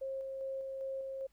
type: tone with tremolo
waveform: sine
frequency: 536 Hz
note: C5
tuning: 42 cents sharp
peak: -36 dBFS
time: 0.01-1.27 s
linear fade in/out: 10 ms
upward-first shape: square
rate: 2.5 Hz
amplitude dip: 25%
effects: added 50 Hz sine -70 dBFS peak until 1.32 s + pink hiss -75 dBFS RMS until 1.32 s